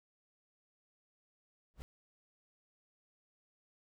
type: noise with exponential growth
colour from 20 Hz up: brown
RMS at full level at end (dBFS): -40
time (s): 1.74-1.82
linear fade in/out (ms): 0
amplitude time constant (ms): 17
effects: none